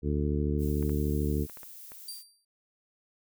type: harmonic tone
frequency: 73.42 Hz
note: D2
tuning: in tune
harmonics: 1 / 2 / 3 / 4 / 5 / 6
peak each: -29 / -32 / -34 / -35 / -36 / -37 dBFS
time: 0.02-1.47 s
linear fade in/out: 50 ms
type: noise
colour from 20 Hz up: violet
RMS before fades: -47 dBFS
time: 0.58-2.24 s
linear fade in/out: 50 ms
type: clicks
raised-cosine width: 0.5 ms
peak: -33 dBFS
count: 6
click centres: 0.827 / 0.895 / 1.497 / 1.572 / 1.632 / 1.919 s
type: tone with exponential decay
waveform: 25% pulse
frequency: 4700 Hz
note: D8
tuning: 1 cent sharp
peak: -31 dBFS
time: 2.08-2.45 s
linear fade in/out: 5 ms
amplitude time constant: 80 ms
effects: none